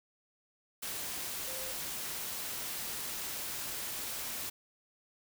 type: tone in noise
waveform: sine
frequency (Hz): 523.3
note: C5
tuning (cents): 0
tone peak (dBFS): -46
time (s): 1.47-1.72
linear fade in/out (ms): 10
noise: white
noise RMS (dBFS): -39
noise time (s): 0.82-4.5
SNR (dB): -10
effects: none